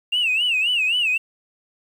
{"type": "tone with vibrato", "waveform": "sine", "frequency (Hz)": 2729, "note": "F7", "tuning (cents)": -41, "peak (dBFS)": -16, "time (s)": [0.12, 1.18], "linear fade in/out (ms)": 10, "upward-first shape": "sine", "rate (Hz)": 3.8, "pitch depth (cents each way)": 160, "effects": ["tanh soft clip ceiling -14 dBFS", "8-bit"]}